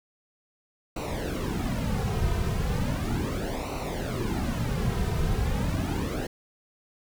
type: noise with flanger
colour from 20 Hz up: brown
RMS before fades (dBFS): -28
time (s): 0.96-6.27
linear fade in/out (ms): 5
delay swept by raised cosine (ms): 0.59 to 3.59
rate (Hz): 0.36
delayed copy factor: -0.75
effects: none

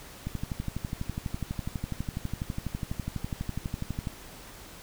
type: click train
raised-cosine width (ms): 5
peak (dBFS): -19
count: 47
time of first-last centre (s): 0.27-4.072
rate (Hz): 12.1
effects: pink hiss -47 dBFS RMS until 4.82 s

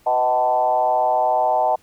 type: tone with frequency modulation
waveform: sine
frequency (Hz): 754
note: F#5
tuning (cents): +32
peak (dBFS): -15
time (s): 0.06-1.76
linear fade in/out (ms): 10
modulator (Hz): 126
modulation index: 1.3
effects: pink hiss -56 dBFS RMS until 1.82 s

